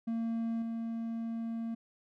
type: tone with level steps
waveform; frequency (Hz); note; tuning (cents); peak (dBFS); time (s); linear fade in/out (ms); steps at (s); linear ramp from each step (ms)
triangle; 228.5; A#3; -34; -29 / -32; 0.07-1.75; 10; 0.62; 2
effects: none